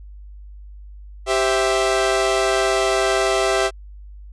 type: chord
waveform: sawtooth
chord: C major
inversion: second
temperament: equal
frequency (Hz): 392 / 523.3 / 659.3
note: G4 / C5 / E5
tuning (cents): 0 / 0 / 0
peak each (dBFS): -16 / -21 / -16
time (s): 1.26-3.71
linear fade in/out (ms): 50
effects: added 50 Hz sine -36 dBFS peak until 4.32 s + resampled to 22050 Hz